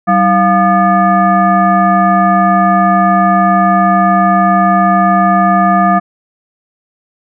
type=tone with frequency modulation; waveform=sine; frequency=703 Hz; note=F5; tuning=11 cents sharp; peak=-6 dBFS; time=0.07-6 s; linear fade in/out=20 ms; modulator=511 Hz; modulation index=1.3; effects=none